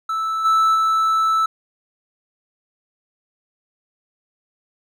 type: tone with level steps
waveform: triangle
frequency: 1315 Hz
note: E6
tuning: 5 cents flat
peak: -18 / -11 / -13 dBFS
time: 0.09-1.46 s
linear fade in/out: 5 ms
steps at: 0.44 / 0.74 s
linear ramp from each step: 20 ms
effects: none